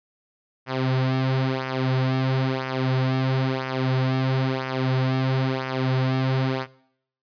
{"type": "tone with flanger", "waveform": "sawtooth", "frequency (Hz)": 131, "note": "C3", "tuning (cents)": 2, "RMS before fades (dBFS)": -23, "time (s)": [0.66, 6.67], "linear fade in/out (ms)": 50, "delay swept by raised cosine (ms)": [0.24, 5.64], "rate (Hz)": 1, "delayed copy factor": -0.7, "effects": ["noise-tail reverb RT60 0.7 s tail -21 dB re dry", "resampled to 11025 Hz"]}